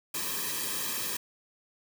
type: noise with comb filter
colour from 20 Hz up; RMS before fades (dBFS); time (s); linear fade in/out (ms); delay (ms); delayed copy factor
white; -33; 0.14-1.17; 5; 1.4; -1
effects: none